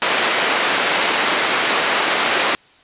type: band-pass noise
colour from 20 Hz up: white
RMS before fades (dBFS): -18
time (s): 0.02-2.55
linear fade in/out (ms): 0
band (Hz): 310 to 2700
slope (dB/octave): 12
effects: white hiss -50 dBFS RMS until 2.83 s + resampled to 8000 Hz